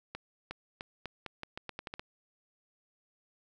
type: accelerating click train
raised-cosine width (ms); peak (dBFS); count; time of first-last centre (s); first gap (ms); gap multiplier
0.3; -23; 12; 0.15-1.995; 360; 0.83
effects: none